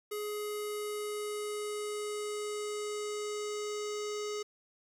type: tone with low-pass filter sweep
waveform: square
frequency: 418.8 Hz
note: G#4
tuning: 15 cents sharp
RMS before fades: -37 dBFS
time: 0.11-4.43 s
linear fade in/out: 10 ms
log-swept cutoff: 12000 to 6400 Hz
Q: 2.8
effects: 10-bit